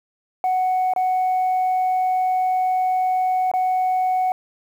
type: tone with dropouts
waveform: sine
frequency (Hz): 742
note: F#5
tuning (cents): +5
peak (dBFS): -15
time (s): 0.44-4.32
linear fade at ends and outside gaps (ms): 1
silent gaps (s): 0.936-0.962 / 3.515-3.537
effects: tanh soft clip ceiling -15 dBFS + 8-bit